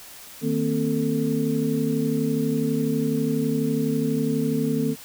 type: tone cluster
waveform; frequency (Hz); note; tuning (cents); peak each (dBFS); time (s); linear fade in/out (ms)
sine; 155.6 / 230.1 / 262.2 / 443.6; D#3 / A#3 / C4 / A4; 0 / -22 / +4 / +14; -27 / -25 / -25 / -28; 0.41-4.96; 50
effects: white hiss -43 dBFS RMS until 5.04 s